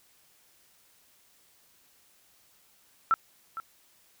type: tone with echo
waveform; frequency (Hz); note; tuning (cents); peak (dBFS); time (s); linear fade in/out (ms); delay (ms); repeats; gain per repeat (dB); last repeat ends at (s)
sine; 1333; E6; +19; -19; 3.11-3.14; 0; 460; 1; -14; 3.6
effects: white hiss -63 dBFS RMS until 4.2 s